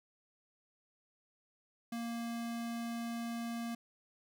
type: tone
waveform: square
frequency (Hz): 233.1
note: A#3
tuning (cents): 0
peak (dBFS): -38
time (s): 1.92-3.75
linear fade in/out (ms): 5
effects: none